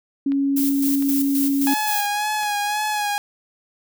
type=tone; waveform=sine; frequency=277.2 Hz; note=C#4; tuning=in tune; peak=-17 dBFS; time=0.26-1.74 s; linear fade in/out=5 ms
type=click train; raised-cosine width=0.3 ms; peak=-23 dBFS; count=4; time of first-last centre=0.32-2.433 s; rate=1.42 Hz
type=noise with tremolo; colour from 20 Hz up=violet; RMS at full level=-25 dBFS; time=0.56-2.07 s; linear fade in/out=10 ms; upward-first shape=square; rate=3.8 Hz; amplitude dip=55%
type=tone with vibrato; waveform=sawtooth; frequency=836 Hz; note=G#5; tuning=11 cents sharp; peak=-17 dBFS; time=1.67-3.18 s; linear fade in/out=0 ms; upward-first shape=sine; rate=1.9 Hz; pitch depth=35 cents each way
effects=none